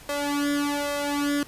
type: tone with flanger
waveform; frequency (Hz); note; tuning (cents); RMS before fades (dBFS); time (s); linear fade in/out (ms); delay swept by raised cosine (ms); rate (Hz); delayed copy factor
sawtooth; 288; D4; -34; -26; 0.09-1.43; 2; 1.9 to 2.9; 1.2; +0.9
effects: pink hiss -47 dBFS RMS until 1.47 s + resampled to 32000 Hz